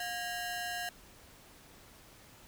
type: ring-modulated tone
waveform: sawtooth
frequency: 1174 Hz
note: D6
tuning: 1 cent flat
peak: -29 dBFS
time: 0-0.89 s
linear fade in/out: 2 ms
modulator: 462 Hz
effects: pink hiss -57 dBFS RMS until 2.47 s